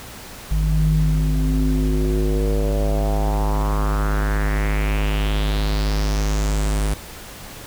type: tone with low-pass filter sweep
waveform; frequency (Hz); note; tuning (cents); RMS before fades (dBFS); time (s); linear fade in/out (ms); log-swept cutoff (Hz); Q
square; 51.6; G#1; -10; -19; 0.51-6.94; 5; 120 to 10000; 3.7
effects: pink hiss -37 dBFS RMS until 7.66 s